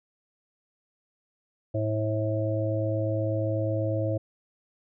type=harmonic tone; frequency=108.2 Hz; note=A2; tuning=29 cents flat; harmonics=1 / 3 / 5 / 6; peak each=-27 / -32 / -30 / -34 dBFS; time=1.74-4.18 s; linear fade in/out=10 ms; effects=none